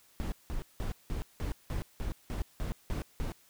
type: noise bursts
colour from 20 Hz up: brown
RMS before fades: -34 dBFS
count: 11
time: 0.2-3.32 s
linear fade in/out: 0 ms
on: 120 ms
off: 180 ms
effects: white hiss -63 dBFS RMS until 3.49 s